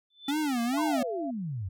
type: tone with exponential growth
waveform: sine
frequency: 3520 Hz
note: A7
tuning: in tune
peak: -31 dBFS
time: 0.1-0.31 s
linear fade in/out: 5 ms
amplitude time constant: 44 ms
type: tone with vibrato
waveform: square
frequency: 269 Hz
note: C4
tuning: 48 cents sharp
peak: -27 dBFS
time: 0.28-1.03 s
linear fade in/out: 5 ms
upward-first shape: sine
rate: 2.2 Hz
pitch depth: 250 cents each way
type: tone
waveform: sine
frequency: 678 Hz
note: E5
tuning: 49 cents sharp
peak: -34 dBFS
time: 0.73-1.31 s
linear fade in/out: 10 ms
type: exponential sweep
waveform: sine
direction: down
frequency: 1108.7 to 87.31 Hz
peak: -31 dBFS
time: 0.77-1.69 s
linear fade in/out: 10 ms
effects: none